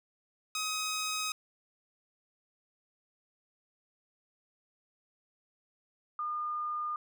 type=tone pair in turn; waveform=10% pulse / sine; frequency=1263 / 1214.3 Hz; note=D#6 / D#6; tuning=+26 / -43 cents; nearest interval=minor second; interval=69 cents; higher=first; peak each=-24 / -32 dBFS; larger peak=first; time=0.55-1.32 / 6.19-6.96 s; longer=neither; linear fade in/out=2 ms; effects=none